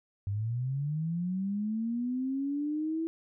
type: linear sweep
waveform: sine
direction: up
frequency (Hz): 96.7 to 329.6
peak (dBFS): -29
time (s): 0.27-3.07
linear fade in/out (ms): 0
effects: none